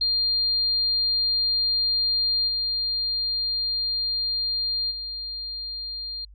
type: tone with level steps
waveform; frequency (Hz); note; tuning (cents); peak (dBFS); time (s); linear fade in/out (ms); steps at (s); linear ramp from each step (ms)
sine; 4200; C8; +6; -20 / -23 / -30; 0.01-6.25; 5; 2.47 / 4.9; 20
effects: added 50 Hz sine -45 dBFS peak until 6.34 s